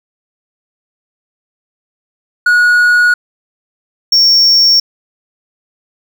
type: tone pair in turn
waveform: triangle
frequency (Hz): 1454 / 5490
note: F#6 / F8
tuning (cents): -31 / -31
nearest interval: octave + major seventh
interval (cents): 2300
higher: second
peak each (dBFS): -4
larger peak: neither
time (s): 2.46-3.14 / 4.12-4.8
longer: neither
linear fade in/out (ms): 5
effects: none